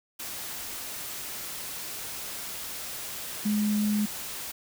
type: tone in noise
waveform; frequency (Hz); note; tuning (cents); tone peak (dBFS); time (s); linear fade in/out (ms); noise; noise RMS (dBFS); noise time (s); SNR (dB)
sine; 210; G#3; +19; -23; 3.45-4.06; 10; white; -37; 0.19-4.52; +11
effects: none